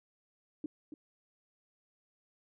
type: tone with echo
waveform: sine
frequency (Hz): 300.8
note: D4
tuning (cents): +42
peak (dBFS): -34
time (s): 0.64-0.66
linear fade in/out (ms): 2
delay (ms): 280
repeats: 1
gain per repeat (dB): -9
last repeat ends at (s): 0.94
effects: none